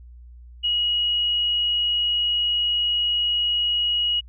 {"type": "tone", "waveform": "sine", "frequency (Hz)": 2900, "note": "F#7", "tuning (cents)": -35, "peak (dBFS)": -19, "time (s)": [0.63, 4.21], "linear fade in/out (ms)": 20, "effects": ["added 60 Hz sine -41 dBFS peak until 4.28 s"]}